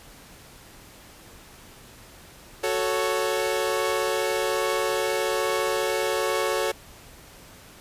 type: chord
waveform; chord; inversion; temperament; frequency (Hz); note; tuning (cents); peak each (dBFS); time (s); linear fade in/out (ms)
sawtooth; F# minor; none; equal; 370 / 440 / 554.4; F#4 / A4 / C#5; 0 / 0 / 0; -25 / -23 / -23; 2.63-6.72; 10
effects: pink hiss -48 dBFS RMS until 7.8 s + resampled to 32000 Hz